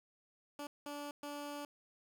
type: tone bursts at uneven times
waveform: 15% pulse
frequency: 290 Hz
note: D4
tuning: 22 cents flat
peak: -36 dBFS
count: 3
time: 0.59-0.67 / 0.86-1.11 / 1.23-1.65 s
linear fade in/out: 2 ms
effects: none